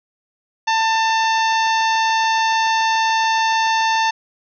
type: harmonic tone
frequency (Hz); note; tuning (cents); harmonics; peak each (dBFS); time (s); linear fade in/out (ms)
893; A5; +25; 1 / 2 / 3 / 4 / 5 / 6 / 7; -16 / -22 / -26 / -28 / -30 / -32 / -33; 0.67-4.11; 10
effects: none